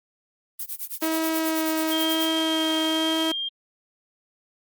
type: noise with tremolo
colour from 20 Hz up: violet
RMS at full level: -29 dBFS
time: 0.59-2.3 s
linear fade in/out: 10 ms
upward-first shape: sine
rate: 9.3 Hz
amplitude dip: 95%
type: tone with vibrato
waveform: sawtooth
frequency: 319.6 Hz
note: D#4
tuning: 47 cents sharp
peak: -19 dBFS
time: 1.02-3.32 s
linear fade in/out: 5 ms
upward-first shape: sine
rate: 1 Hz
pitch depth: 11 cents each way
type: tone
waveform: sine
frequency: 3203 Hz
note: G7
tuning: 37 cents sharp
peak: -26 dBFS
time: 1.91-3.49 s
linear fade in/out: 10 ms
effects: Opus 24 kbps